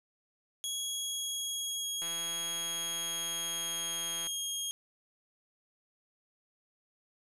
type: tone with pitch glide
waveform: 20% pulse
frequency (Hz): 3322 to 3256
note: G#7 to G#7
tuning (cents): 0 to -35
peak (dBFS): -28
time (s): 0.64-4.71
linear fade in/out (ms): 0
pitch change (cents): -35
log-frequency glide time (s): 0.77-4.2
type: click train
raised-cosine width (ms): 0.3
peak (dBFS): -29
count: 379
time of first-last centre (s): 2.02-4.27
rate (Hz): 168
effects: none